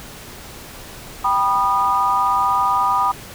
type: chord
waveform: sine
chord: G augmented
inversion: none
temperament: just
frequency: 784 / 980 / 1225 Hz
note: G5 / B5 / D#6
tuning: 0 / -14 / -27 cents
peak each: -22 / -18 / -18 dBFS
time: 1.24-3.12 s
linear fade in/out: 10 ms
effects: pink hiss -37 dBFS RMS until 3.34 s